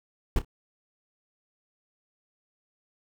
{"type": "noise with echo", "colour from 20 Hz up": "brown", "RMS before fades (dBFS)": -21, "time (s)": [0.36, 0.39], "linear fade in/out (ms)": 2, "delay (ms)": 29, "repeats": 2, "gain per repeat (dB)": -14, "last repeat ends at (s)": 0.448, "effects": []}